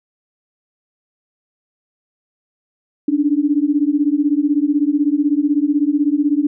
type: beating tone pair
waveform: sine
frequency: 284.2 / 300.2 Hz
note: C#4 / D4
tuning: +43 / +38 cents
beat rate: 16 Hz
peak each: -16 dBFS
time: 3.08-6.47 s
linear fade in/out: 5 ms
effects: none